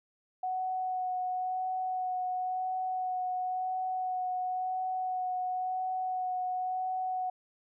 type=tone with vibrato; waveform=sine; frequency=740 Hz; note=F#5; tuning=in tune; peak=-30 dBFS; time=0.43-7.3 s; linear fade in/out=5 ms; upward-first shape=sine; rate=0.96 Hz; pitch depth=13 cents each way; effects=none